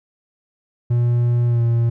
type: tone with pitch glide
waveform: triangle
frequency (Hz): 120 to 117.12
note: B2 to A#2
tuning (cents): -49 to +9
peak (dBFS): -12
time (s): 0.9-1.9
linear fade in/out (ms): 10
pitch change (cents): -42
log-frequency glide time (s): 1.47-1.62
effects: none